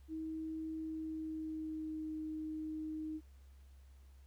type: tone with pitch glide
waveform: sine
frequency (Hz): 317.8 to 311.6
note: D#4 to D#4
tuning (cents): +37 to +3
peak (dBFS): -39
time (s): 0.08-3.21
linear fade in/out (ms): 50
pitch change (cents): -34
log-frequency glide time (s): 0.77-2.13
effects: added 67 Hz sine -56 dBFS peak until 4.26 s + pink hiss -73 dBFS RMS until 4.26 s